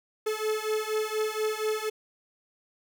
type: beating tone pair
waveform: 45% pulse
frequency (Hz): 430 / 434.2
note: A4 / A4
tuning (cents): -40 / -23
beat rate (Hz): 4.2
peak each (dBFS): -30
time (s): 0.26-1.9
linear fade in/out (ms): 10
effects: none